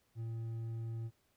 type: tone with hard clipping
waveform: triangle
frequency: 114 Hz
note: A#2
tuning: 38 cents flat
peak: -39 dBFS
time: 0.15-1.11 s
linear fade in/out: 50 ms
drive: 7 dB
effects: pink hiss -75 dBFS RMS until 1.36 s